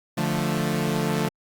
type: chord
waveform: sawtooth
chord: D minor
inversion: none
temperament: equal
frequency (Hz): 146.83 / 174.61 / 220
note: D3 / F3 / A3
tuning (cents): 0 / 0 / 0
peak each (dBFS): -23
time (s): 0.17-1.29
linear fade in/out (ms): 10
effects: Opus 48 kbps